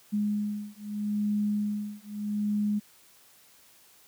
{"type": "beating tone pair", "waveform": "sine", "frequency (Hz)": [207.7, 208.49], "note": ["G#3", "G#3"], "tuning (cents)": [0, 7], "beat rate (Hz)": 0.79, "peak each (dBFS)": -30, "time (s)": [0.12, 2.8], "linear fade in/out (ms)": 20, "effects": ["white hiss -58 dBFS RMS until 4.07 s", "high-pass 60 Hz 12 dB/octave"]}